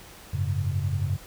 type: chord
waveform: sine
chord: F# suspended second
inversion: none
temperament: equal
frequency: 92.5 / 103.83 / 138.59 Hz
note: F#2 / G#2 / C#3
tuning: 0 / 0 / 0 cents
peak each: -27 / -29 / -29 dBFS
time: 0.33-1.17 s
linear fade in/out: 10 ms
effects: pink hiss -47 dBFS RMS until 1.26 s